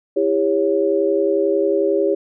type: chord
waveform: sine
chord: C# diminished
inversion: first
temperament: equal with one note detuned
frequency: 329.6 / 400.7 / 554.4 Hz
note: E4 / G4 / C#5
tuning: 0 / +38 / 0 cents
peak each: -21 / -17 / -20 dBFS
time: 0.16-2.15 s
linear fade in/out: 10 ms
effects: none